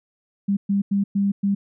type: tone bursts at uneven times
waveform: sine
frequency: 199.3 Hz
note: G3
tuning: 29 cents sharp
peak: -17 dBFS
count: 5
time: 0.48-0.57 / 0.69-0.82 / 0.91-1.04 / 1.15-1.32 / 1.43-1.55 s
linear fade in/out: 10 ms
effects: none